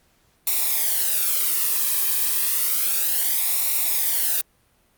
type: noise with flanger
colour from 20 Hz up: blue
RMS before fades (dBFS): -21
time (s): 0.47-4.41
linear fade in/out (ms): 2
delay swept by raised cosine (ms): 0.63 to 1.43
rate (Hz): 0.31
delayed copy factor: -0.7
effects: pink hiss -62 dBFS RMS until 4.97 s + Opus 48 kbps